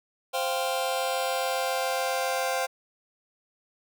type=chord; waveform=sawtooth; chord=C suspended fourth; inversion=none; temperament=just; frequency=523.3 / 697.7 / 784.9 Hz; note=C5 / F5 / G5; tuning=0 / -2 / +2 cents; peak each=-25 / -27 / -27 dBFS; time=0.33-2.67 s; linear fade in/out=20 ms; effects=none